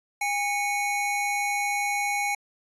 square tone pair together, 814.8 / 2217 Hz, G#5 / C#7, -33 / 0 cents, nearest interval octave + perfect fourth, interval 1733 cents, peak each -28 dBFS, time 0.21-2.35 s, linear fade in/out 5 ms, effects resampled to 32000 Hz

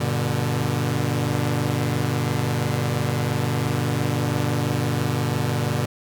sawtooth chord, G major, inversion none, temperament equal with one note detuned, 98 / 120.93 / 146.83 Hz, G2 / B2 / D3, 0 / -36 / 0 cents, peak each -24 / -20 / -21 dBFS, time 0-5.86 s, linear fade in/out 10 ms, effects none

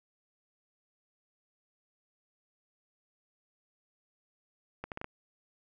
accelerating click train, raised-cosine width 0.5 ms, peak -23 dBFS, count 5, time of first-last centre 4.84-5.044 s, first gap 78 ms, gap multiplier 0.72, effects none

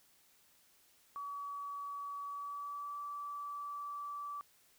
sine tone with pitch glide, 1138 to 1157.2 Hz, C#6 to D6, +45 to -26 cents, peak -40 dBFS, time 1.16-4.41 s, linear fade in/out 0 ms, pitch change +29 cents, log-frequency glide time 2.25-2.98 s, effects white hiss -68 dBFS RMS until 4.78 s

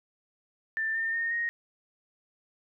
sine tone with pitch steps, 1780 / 1809 / 1838.5 / 1868.5 Hz, A6 / A6 / A#6 / A#6, +20 / +48 / -24 / +4 cents, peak -27 dBFS, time 0.77-1.49 s, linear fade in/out 0 ms, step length 180 ms, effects none

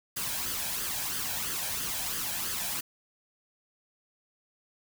white noise with flanger, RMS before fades -33 dBFS, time 0.16-2.81 s, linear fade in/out 10 ms, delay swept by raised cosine 0.62 to 1.27 ms, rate 3 Hz, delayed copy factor +0.55, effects none

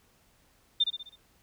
sine tone with echo, 3600 Hz, A7, 39 cents sharp, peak -20 dBFS, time 0.8-0.84 s, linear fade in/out 10 ms, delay 64 ms, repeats 5, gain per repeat -6 dB, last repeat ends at 1.16 s, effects pink hiss -65 dBFS RMS until 1.42 s

